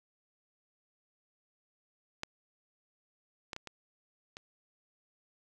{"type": "clicks", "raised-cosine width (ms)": 0.2, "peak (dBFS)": [-18, -21, -23, -26, -27], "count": 5, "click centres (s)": [2.234, 3.532, 3.564, 3.673, 4.369], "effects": []}